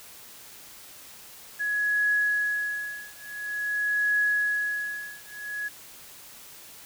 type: tone with tremolo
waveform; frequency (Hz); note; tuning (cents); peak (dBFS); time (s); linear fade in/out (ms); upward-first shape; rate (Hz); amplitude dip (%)
sine; 1679; G#6; +18; -20; 1.59-5.69; 20; triangle; 0.48; 100
effects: white hiss -47 dBFS RMS until 6.85 s